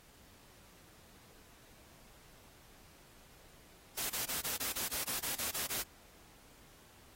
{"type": "noise bursts", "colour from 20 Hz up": "white", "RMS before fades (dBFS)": -37, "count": 12, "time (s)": [3.97, 5.827], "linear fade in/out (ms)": 10, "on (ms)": 130, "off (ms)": 27, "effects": ["pink hiss -61 dBFS RMS until 7.15 s", "AAC 48 kbps"]}